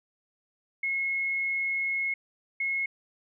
sine tone bursts at uneven times, 2171 Hz, C#7, 37 cents flat, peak -26 dBFS, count 2, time 0.83-2.14 / 2.6-2.86 s, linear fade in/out 5 ms, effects none

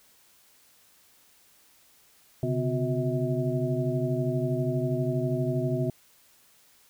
sine tone cluster, 129.6 / 142 / 252.5 / 364.1 / 642 Hz, C3 / C#3 / B3 / F#4 / E5, -16 / +42 / +39 / -28 / -46 cents, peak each -29 / -31 / -32 / -31 / -33 dBFS, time 2.43-5.9 s, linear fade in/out 2 ms, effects white hiss -60 dBFS RMS until 6.89 s

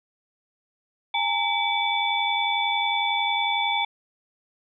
sine tone cluster, 815 / 906 / 2289 / 3479 Hz, G#5 / A#5 / D7 / A7, -33 / -50 / -45 / -20 cents, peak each -27 dBFS, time 1.14-3.85 s, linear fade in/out 5 ms, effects none

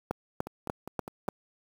two click trains, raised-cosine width 1 ms, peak -15 / -24 dBFS, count 5 / 5, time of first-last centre 0.11-1.286 / 0.47-1.281 s, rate 3.4 / 4.93 Hz, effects high-pass 80 Hz 12 dB/octave + 7-bit

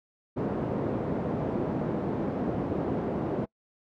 pink band-pass noise, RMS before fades -30 dBFS, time 0.36-3.46 s, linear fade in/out 20 ms, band 170 to 520 Hz, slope 12 dB/octave, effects noise-tail reverb RT60 0.1 s tail -26 dB re dry

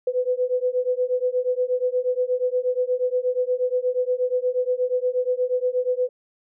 sine beating tone pair, 497.3 / 505.7 Hz, B4 / B4, +12 / +41 cents, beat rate 8.4 Hz, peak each -23 dBFS, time 0.07-6.09 s, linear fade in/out 5 ms, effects none

